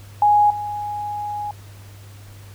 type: tone with level steps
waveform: sine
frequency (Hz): 830.6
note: G#5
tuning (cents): 0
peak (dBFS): -11 / -24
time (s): 0.22-1.51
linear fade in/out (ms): 2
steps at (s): 0.5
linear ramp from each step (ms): 5
effects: added 100 Hz sine -39 dBFS peak until 2.54 s + pink hiss -48 dBFS RMS until 2.54 s